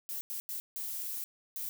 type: noise bursts at uneven times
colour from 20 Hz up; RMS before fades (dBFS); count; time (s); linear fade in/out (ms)
violet; -38; 5; 0.09-0.21 / 0.3-0.4 / 0.49-0.6 / 0.76-1.24 / 1.56-1.69; 0
effects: none